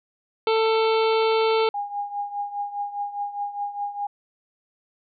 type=harmonic tone; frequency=444.7 Hz; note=A4; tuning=18 cents sharp; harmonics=1 / 2 / 3 / 5 / 6 / 7 / 8 / 9 / 10; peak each=-19 / -25 / -29 / -33 / -35 / -36 / -37 / -38 / -39 dBFS; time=0.47-1.69 s; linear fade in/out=2 ms
type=tone with tremolo; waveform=sine; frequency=815 Hz; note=G#5; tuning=33 cents flat; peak=-23 dBFS; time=1.74-4.07 s; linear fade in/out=5 ms; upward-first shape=triangle; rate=4.9 Hz; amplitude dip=80%
effects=none